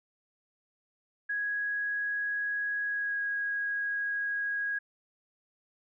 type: tone with pitch glide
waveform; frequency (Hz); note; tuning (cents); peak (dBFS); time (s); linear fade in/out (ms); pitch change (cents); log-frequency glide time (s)
sine; 1661.2 to 1647.8; G#6 to G#6; 0 to -14; -29; 1.29-4.79; 10; -14; 2.85-3.23
effects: none